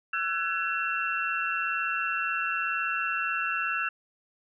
sine tone cluster, 1338 / 1499 / 1681 / 2709 Hz, E6 / F#6 / G#6 / E7, +25 / +22 / +20 / +47 cents, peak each -31 / -33 / -34 / -31 dBFS, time 0.13-3.89 s, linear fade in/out 5 ms, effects none

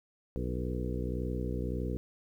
harmonic tone with a mistuned harmonic, 61.74 Hz, B1, in tune, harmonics 1 / 2 / 3 / 4 / 5 / 6 / 7 / 8, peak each -35 / -38 / -40 / -41 / -42 / -43 / -43 / -44 dBFS, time 0.36-1.97 s, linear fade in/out 0 ms, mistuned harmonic 7, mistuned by +41 cents, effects 11-bit

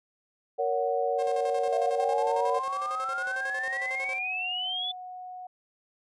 sine chord, F# major, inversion first, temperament equal with one note detuned, 466.2 / 562.8 / 740 Hz, A#4 / C#5 / F#5, 0 / +26 / 0 cents, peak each -29 dBFS, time 0.58-2.6 s, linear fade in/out 20 ms
sawtooth tone with tremolo, 533 Hz, C5, 32 cents sharp, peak -33 dBFS, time 1.18-4.19 s, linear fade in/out 20 ms, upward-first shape square, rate 11 Hz, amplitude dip 70%
sine exponential sweep, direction up, 659.3 to 3500 Hz, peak -29 dBFS, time 1.72-4.92 s, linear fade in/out 10 ms
sine tone with pitch glide, 763 to 732.8 Hz, G5 to F#5, -47 to -17 cents, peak -38 dBFS, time 2.56-5.47 s, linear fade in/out 5 ms, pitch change -70 cents, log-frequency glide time 3.95-4.48 s
effects resampled to 24000 Hz

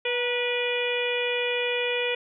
harmonic tone with a mistuned harmonic, 487.9 Hz, B4, 21 cents flat, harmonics 1 / 2 / 3 / 4 / 5 / 6 / 7, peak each -27 / -38 / -38 / -34 / -29 / -33 / -36 dBFS, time 0.05-2.15 s, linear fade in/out 5 ms, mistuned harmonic 2, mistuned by -45 cents, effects none

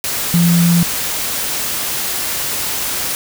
sine tone in noise, 171.5 Hz, F3, 31 cents flat, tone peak -9 dBFS, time 0.34-0.83 s, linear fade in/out 0 ms, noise white, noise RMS -20 dBFS, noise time 0.04-3.15 s, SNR +8 dB, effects none

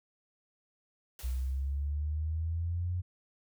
white noise with exponential decay, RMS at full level -47 dBFS, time 1.19-1.93 s, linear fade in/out 1 ms, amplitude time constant 160 ms
sine linear sweep, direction up, 61.74 to 90.6 Hz, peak -30 dBFS, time 1.23-3.02 s, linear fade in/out 20 ms
effects none

